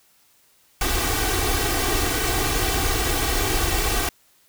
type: noise with comb filter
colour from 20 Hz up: pink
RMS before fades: -22 dBFS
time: 0.81-4.09 s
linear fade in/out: 2 ms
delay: 2.6 ms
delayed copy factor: +0.85
effects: white hiss -59 dBFS RMS until 4.48 s